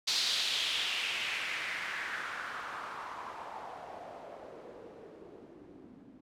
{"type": "noise with low-pass filter sweep", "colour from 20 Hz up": "blue", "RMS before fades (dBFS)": -38, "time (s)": [0.07, 6.21], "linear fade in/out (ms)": 10, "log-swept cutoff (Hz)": [4400, 250], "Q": 2.9, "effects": []}